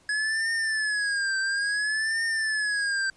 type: tone with vibrato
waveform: square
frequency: 1687 Hz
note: G#6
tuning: 27 cents sharp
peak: -25 dBFS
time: 0.09-3.1 s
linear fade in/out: 2 ms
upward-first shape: triangle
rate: 0.58 Hz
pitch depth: 140 cents each way
effects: pink hiss -60 dBFS RMS until 3.16 s + resampled to 22050 Hz